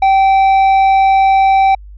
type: tone with tanh clipping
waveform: triangle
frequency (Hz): 775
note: G5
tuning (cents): -20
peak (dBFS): -8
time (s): 0.02-1.75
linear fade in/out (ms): 5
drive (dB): 11
effects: added 50 Hz sine -31 dBFS peak until 1.97 s